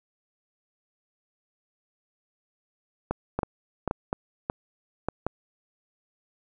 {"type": "clicks", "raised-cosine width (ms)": 1, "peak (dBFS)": -12, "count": 9, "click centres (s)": [3.11, 3.39, 3.432, 3.877, 3.911, 4.129, 4.499, 5.086, 5.266], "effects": []}